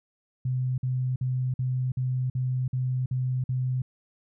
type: tone bursts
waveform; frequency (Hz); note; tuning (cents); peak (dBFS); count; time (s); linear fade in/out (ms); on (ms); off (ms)
sine; 127.9; C3; -39; -24; 9; 0.45-3.82; 5; 330; 50
effects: none